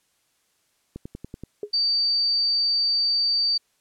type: click train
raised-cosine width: 3 ms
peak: -22 dBFS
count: 6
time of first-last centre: 0.96-1.436 s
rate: 10.5 Hz
type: tone with exponential decay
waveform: sine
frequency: 415.3 Hz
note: G#4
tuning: in tune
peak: -23 dBFS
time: 1.63-1.71 s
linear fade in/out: 2 ms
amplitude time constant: 16 ms
type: tone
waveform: sine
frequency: 4619 Hz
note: D8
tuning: 30 cents flat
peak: -19 dBFS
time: 1.73-3.58 s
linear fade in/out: 10 ms
effects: white hiss -68 dBFS RMS until 3.8 s + low-pass 11000 Hz 12 dB/octave